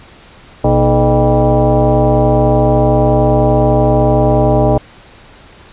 sine tone with frequency modulation, 240.8 Hz, B3, 44 cents flat, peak -7 dBFS, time 0.64-4.78 s, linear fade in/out 5 ms, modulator 184 Hz, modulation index 3, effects pink hiss -40 dBFS RMS until 5.72 s + resampled to 8000 Hz

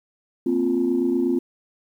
sine chord, Bb suspended second, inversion none, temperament equal, 233.1 / 261.6 / 349.2 Hz, Bb3 / C4 / F4, 0 / 0 / 0 cents, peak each -26 / -21 / -21 dBFS, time 0.46-1.39 s, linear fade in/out 5 ms, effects tanh soft clip ceiling -11 dBFS + 9-bit

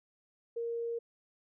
sine tone, 466.2 Hz, A#4, in tune, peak -33 dBFS, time 0.56-0.99 s, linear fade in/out 10 ms, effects none

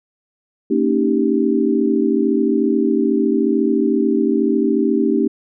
sine chord, Eb dominant seventh, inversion second, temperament equal with one note detuned, 228.8 / 277.2 / 311.1 / 392 Hz, Bb3 / Db4 / Eb4 / G4, -32 / 0 / 0 / 0 cents, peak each -19 dBFS, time 0.7-5.28 s, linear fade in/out 10 ms, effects none

